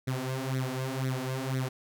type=tone with flanger; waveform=sawtooth; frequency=130.81 Hz; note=C3; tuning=in tune; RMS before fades=-32 dBFS; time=0.07-1.69 s; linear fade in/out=10 ms; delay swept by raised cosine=0.5 to 5.8 ms; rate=2 Hz; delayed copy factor=+0.8; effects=none